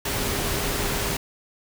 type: tone in noise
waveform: sine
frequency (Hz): 404.4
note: G#4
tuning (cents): -46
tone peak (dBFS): -35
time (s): 0.05-1.17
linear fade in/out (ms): 5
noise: pink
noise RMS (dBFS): -26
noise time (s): 0.05-1.17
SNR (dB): -12
effects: none